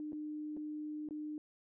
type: tone with dropouts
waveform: sine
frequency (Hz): 302.5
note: D#4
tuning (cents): -49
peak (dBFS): -39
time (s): 0-1.38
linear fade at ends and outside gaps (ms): 1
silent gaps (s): 0.122-0.13 / 0.567-0.572 / 1.088-1.108
effects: none